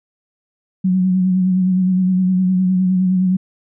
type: tone with vibrato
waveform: sine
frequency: 185 Hz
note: F#3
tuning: in tune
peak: -12 dBFS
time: 0.84-3.37 s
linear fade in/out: 10 ms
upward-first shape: sine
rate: 9.7 Hz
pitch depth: 34 cents each way
effects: none